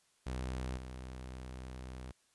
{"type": "tone with level steps", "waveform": "sawtooth", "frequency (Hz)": 63.6, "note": "C2", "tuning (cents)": -48, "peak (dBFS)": [-33, -40], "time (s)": [0.26, 2.12], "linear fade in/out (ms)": 10, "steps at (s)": 0.77, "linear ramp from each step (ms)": 2, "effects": ["white hiss -72 dBFS RMS until 2.34 s", "resampled to 24000 Hz"]}